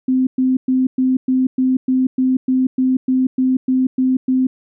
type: tone bursts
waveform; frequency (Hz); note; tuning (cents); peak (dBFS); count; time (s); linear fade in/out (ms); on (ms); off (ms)
sine; 258.4; C4; -21; -12; 15; 0.08-4.47; 5; 190; 110
effects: none